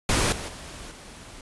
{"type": "noise with level steps", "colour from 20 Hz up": "pink", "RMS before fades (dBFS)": [-22, -34, -40, -44], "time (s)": [0.09, 1.41], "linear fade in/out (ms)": 2, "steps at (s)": [0.32, 0.48, 0.91], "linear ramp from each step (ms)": 5, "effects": ["resampled to 24000 Hz"]}